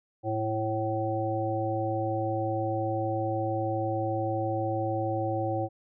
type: harmonic tone with a mistuned harmonic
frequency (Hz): 109.2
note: A2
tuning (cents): -13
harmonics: 1 / 3 / 5 / 7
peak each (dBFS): -32 / -32 / -32 / -32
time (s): 0.23-5.69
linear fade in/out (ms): 50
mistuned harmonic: 3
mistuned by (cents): +37
effects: none